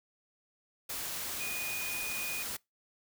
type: tone in noise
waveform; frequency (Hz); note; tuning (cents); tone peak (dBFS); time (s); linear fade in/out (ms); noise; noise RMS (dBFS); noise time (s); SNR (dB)
sine; 2468; D#7; -15; -36; 1.4-2.43; 10; white; -38; 0.89-2.57; -1
effects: noise-tail reverb RT60 0.2 s tail -24 dB re dry